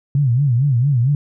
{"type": "tone with vibrato", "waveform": "sine", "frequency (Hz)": 130.6, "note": "C3", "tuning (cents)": -3, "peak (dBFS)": -12, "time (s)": [0.15, 1.15], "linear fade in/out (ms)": 2, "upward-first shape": "sine", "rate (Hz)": 4.4, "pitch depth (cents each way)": 200, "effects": []}